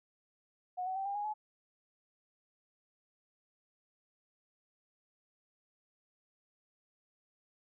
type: tone with pitch steps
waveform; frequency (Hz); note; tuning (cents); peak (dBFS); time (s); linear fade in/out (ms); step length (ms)
sine; 729 / 752.1 / 775.9 / 800.5 / 825.9 / 852; F#5 / F#5 / G5 / G5 / G#5 / G#5; -26 / +28 / -18 / +36 / -10 / +44; -34; 0.77-1.34; 20; 95
effects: none